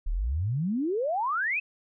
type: exponential sweep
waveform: sine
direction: up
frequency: 33 to 2648 Hz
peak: -25 dBFS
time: 0.06-1.6 s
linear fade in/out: 10 ms
effects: none